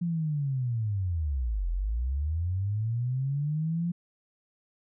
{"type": "linear two-way sweep", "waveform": "sine", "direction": "down then up", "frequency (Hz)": [175.3, 41.2, 175.3], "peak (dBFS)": -26, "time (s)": [0.01, 3.92], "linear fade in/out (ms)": 10, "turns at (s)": 1.69, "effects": []}